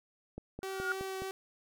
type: click train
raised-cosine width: 2 ms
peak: -28 dBFS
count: 5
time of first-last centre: 0.38-1.22 s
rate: 4.76 Hz
type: tone with exponential growth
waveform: sine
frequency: 1434 Hz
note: F6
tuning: 45 cents sharp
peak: -27 dBFS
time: 0.62-0.92 s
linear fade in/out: 1 ms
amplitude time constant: 64 ms
type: tone with vibrato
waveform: sawtooth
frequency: 382.4 Hz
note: G4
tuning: 43 cents flat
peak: -33 dBFS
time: 0.63-1.31 s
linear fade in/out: 0 ms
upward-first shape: triangle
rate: 3.2 Hz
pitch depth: 11 cents each way
effects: none